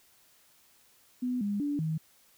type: tone with pitch steps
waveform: sine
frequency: 249.5 / 203.6 / 289.3 / 158.4 Hz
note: B3 / G#3 / D4 / D#3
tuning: +18 / -34 / -26 / +31 cents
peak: -28 dBFS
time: 1.22-1.98 s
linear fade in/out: 10 ms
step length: 190 ms
effects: white hiss -63 dBFS RMS until 2.37 s